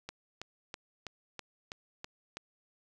click train, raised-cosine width 0.2 ms, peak -23 dBFS, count 8, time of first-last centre 0.09-2.37 s, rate 3.07 Hz, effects none

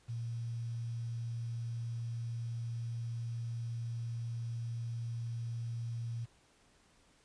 sine tone with quantisation, 116.54 Hz, A#2, in tune, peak -36 dBFS, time 0.08-6.26 s, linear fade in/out 20 ms, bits 10, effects pink hiss -67 dBFS RMS until 7.24 s + resampled to 22050 Hz

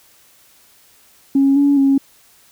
sine tone with pitch steps, 274.3 / 283.4 / 273.7 Hz, C#4 / C#4 / C#4, -18 / +38 / -22 cents, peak -9 dBFS, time 1.35-1.98 s, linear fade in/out 5 ms, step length 210 ms, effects tanh soft clip ceiling -5 dBFS + white hiss -51 dBFS RMS until 2.51 s

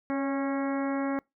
harmonic tone with a mistuned harmonic, 274 Hz, C#4, 20 cents flat, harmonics 1 / 2 / 3 / 4 / 5 / 6 / 7 / 8, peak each -28 / -34 / -38 / -40 / -42 / -44 / -45 / -46 dBFS, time 0.1-1.19 s, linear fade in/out 0 ms, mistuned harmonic 2, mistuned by +26 cents, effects noise-tail reverb RT60 0.2 s tail -26 dB re dry

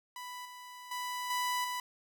sawtooth tone with level steps, 991 Hz, B5, 6 cents sharp, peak -38 / -43 / -32 / -27 / -31 dBFS, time 0.16-1.8 s, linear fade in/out 2 ms, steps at 0.45 / 0.91 / 1.3 / 1.64 s, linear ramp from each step 5 ms, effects none

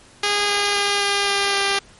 5% pulse tone with pitch steps, 410 / 407.4 / 404.8 / 402.3 / 399.7 / 397.2 Hz, G#4 / G#4 / G#4 / G4 / G4 / G4, -22 / -33 / -44 / +45 / +34 / +23 cents, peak -6 dBFS, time 0.23-1.79 s, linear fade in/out 5 ms, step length 260 ms, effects pink hiss -48 dBFS RMS until 1.99 s + MP3 48 kbps

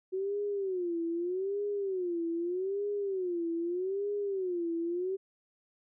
sine tone with vibrato, 370 Hz, F#4, in tune, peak -30 dBFS, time 0.12-5.17 s, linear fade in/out 20 ms, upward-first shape sine, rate 0.81 Hz, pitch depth 180 cents each way, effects none

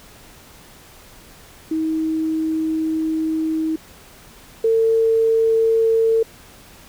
sine tone pair in turn, 317.8 / 450.4 Hz, D#4 / A4, +37 / +40 cents, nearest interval tritone, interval 603 cents, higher second, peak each -18 / -13 dBFS, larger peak second, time 1.71-3.76 / 4.64-6.23 s, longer first, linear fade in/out 5 ms, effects pink hiss -45 dBFS RMS until 6.88 s

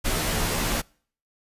pink noise with comb filter, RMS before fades -25 dBFS, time 0.04-0.82 s, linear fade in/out 20 ms, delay 15 ms, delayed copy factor -0.95, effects noise-tail reverb RT60 0.5 s tail -26 dB re dry + resampled to 32000 Hz

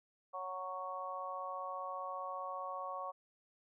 harmonic tone, 185 Hz, F#3, in tune, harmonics 3 / 4 / 5 / 6, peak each -46 / -46 / -49 / -42 dBFS, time 0.33-3.12 s, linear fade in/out 20 ms, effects none

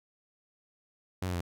sawtooth tone with pitch steps, 92.5 / 89.66 / 86.91 Hz, F#2 / F2 / F2, 0 / +46 / -8 cents, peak -27 dBFS, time 1.22-1.409 s, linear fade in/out 5 ms, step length 63 ms, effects none

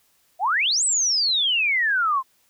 sine exponential two-way sweep, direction up then down, 663 to 8250 to 1018 Hz, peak -18 dBFS, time 0.39-2.23 s, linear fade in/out 50 ms, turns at 0.84 s, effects white hiss -63 dBFS RMS until 2.49 s

